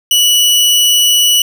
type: tone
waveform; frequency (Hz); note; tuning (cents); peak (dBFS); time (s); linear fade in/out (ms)
sawtooth; 2946; F#7; -8; -4; 0.11-1.42; 2
effects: none